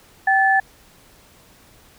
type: tone pair together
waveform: sine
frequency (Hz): 774.6 / 1739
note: G5 / A6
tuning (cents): -21 / -21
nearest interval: octave + major second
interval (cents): 1400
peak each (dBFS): -16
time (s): 0.27-0.6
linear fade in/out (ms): 5
effects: pink hiss -51 dBFS RMS until 1.98 s